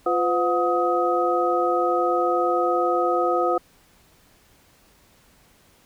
sine tone cluster, 349.5 / 509 / 723 / 1260 Hz, F4 / C5 / F#5 / D#6, +1 / -48 / -40 / +21 cents, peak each -24 dBFS, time 0.06-3.58 s, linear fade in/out 5 ms, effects pink hiss -57 dBFS RMS until 5.85 s

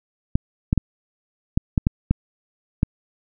clicks, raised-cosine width 5 ms, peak -4 dBFS, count 8, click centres 0.355 / 0.729 / 0.777 / 1.575 / 1.778 / 1.869 / 2.11 / 2.831 s, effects none

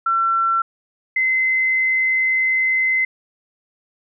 sine tone pair in turn, 1350 / 2055 Hz, E6 / C7, +41 / -32 cents, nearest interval perfect fifth, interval 727 cents, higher second, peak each -15 dBFS, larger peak neither, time 0.06-0.62 / 1.16-3.05 s, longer second, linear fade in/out 5 ms, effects none

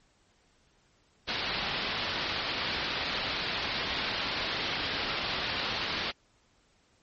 white low-pass noise, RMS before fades -33 dBFS, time 1.27-6.12 s, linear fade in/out 20 ms, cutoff 4600 Hz, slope 48 dB/octave, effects pink hiss -67 dBFS RMS until 7.02 s + MP3 32 kbps

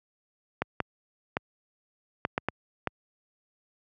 clicks, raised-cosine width 0.5 ms, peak -11 dBFS, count 7, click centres 0.62 / 0.803 / 1.369 / 2.251 / 2.379 / 2.486 / 2.873 s, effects high-pass 80 Hz 12 dB/octave

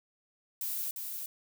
violet noise with echo, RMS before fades -35 dBFS, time 0.61-0.91 s, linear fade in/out 2 ms, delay 350 ms, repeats 1, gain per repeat -4 dB, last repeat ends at 1.26 s, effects none

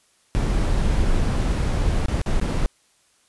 brown noise with dropouts, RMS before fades -20 dBFS, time 0.35-2.66 s, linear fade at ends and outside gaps 0 ms, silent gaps 2.059-2.083 / 2.215-2.261 / 2.399-2.414 s, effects white hiss -61 dBFS RMS until 3.28 s + resampled to 24000 Hz

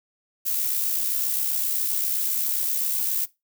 violet noise with amplitude modulation, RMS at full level -23 dBFS, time 0.45-3.26 s, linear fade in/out 20 ms, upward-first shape sine, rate 67.6 Hz, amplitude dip 40%, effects noise-tail reverb RT60 0.2 s tail -19 dB re dry

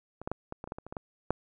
clicks, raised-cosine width 1 ms, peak -27 / -19 / -17 / -23 / -25 / -27 / -21 / -26 / -29 / -25 / -21 / -12 dBFS, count 12, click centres 0.216 / 0.275 / 0.316 / 0.524 / 0.641 / 0.675 / 0.721 / 0.785 / 0.866 / 0.925 / 0.968 / 1.306 s, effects none

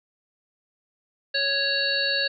harmonic tone, 554.4 Hz, C#5, in tune, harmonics 1 / 3 / 5 / 7 / 8, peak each -31 / -26 / -31 / -29 / -26 dBFS, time 1.34-2.28 s, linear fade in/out 10 ms, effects none

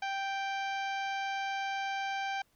harmonic tone, 784 Hz, G5, in tune, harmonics 1 / 2 / 3 / 4 / 5 / 6 / 7 / 8, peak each -34 / -39 / -41 / -46 / -52 / -53 / -56 / -56 dBFS, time 0.02-2.42 s, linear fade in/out 5 ms, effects pink hiss -71 dBFS RMS until 2.55 s

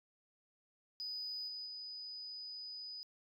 sine tone with level steps, 4978 Hz, D#8, in tune, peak -39 / -42 / -44 dBFS, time 1-3.03 s, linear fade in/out 0 ms, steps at 1.47 / 1.65 s, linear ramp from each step 20 ms, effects tanh soft clip ceiling -36 dBFS

